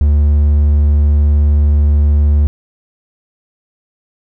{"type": "tone", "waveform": "triangle", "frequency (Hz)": 73.42, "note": "D2", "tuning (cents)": 0, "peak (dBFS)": -5, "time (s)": [0.01, 2.47], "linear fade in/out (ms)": 0, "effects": []}